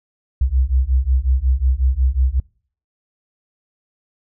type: beating tone pair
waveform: sine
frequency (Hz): 62.2 / 67.7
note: B1 / C#2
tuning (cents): +13 / -40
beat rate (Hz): 5.5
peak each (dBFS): -16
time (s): 0.41-2.4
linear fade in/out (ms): 5
effects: noise-tail reverb RT60 0.5 s tail -26 dB re dry + tanh soft clip ceiling -6 dBFS